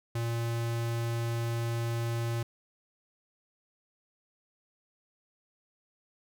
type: tone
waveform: square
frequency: 116.54 Hz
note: A#2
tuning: in tune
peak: -30 dBFS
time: 0.15-2.43 s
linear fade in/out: 5 ms
effects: none